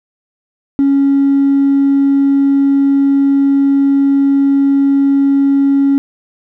sine tone with hard clipping, 277.2 Hz, C#4, in tune, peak -8 dBFS, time 0.79-5.98 s, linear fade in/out 0 ms, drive 1 dB, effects none

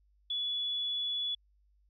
sine tone, 3416 Hz, G#7, 48 cents sharp, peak -31 dBFS, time 0.3-1.35 s, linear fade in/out 5 ms, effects added 50 Hz sine -65 dBFS peak until 1.89 s

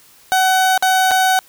30% pulse tone with dropouts, 752 Hz, F#5, 28 cents sharp, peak -9 dBFS, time 0.32-1.39 s, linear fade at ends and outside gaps 0 ms, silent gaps 0.777-0.825 / 1.11-1.115 s, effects white hiss -48 dBFS RMS until 1.48 s

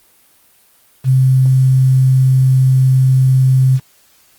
sine tone with quantisation, 130.81 Hz, C3, in tune, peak -7 dBFS, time 1.04-3.8 s, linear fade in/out 50 ms, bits 6, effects white hiss -51 dBFS RMS until 4.38 s + Opus 32 kbps

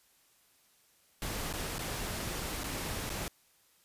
pink noise with dropouts, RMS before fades -37 dBFS, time 1.22-3.28 s, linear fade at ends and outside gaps 1 ms, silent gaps 1.528-1.537 / 1.783-1.791 / 2.635-2.641 / 3.094-3.101 s, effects white hiss -67 dBFS RMS until 3.84 s + resampled to 32000 Hz

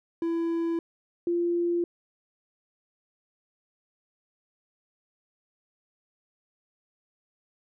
triangle / sine tone pair in turn, 333.9 / 345.3 Hz, E4 / F4, +22 / -20 cents, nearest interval minor second, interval 58 cents, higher second, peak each -23 dBFS, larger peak neither, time 0.22-0.79 / 1.27-1.84 s, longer neither, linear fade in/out 2 ms, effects none

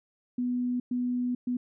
sine tone bursts at uneven times, 246.9 Hz, B3, in tune, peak -26 dBFS, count 3, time 0.38-0.8 / 0.91-1.35 / 1.47-1.57 s, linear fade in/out 5 ms, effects none

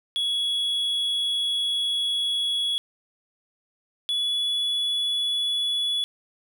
triangle tone pair in turn, 3362 / 3407 Hz, G#7 / G#7, +20 / +44 cents, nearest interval unison, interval 24 cents, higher second, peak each -21 dBFS, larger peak neither, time 0.16-2.78 / 4.09-6.04 s, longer first, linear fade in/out 0 ms, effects none

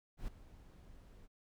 brown noise with ADSR envelope, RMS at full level -41 dBFS, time 0.17-1.28 s, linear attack 110 ms, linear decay 4 ms, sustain -16 dB, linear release 31 ms, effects none

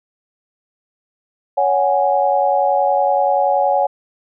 sine chord, C# suspended fourth, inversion none, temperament equal with one note detuned, 560.2 / 740 / 830.6 Hz, C#5 / F#5 / G#5, +18 / 0 / 0 cents, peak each -17 dBFS, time 1.57-3.87 s, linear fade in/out 10 ms, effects none

